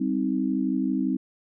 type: chord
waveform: sine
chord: C minor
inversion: second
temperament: just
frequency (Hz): 196.22 / 261.6 / 314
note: G3 / C4 / Eb4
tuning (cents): +2 / 0 / +16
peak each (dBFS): -28 / -25 / -28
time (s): 0-1.17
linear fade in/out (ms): 10
effects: none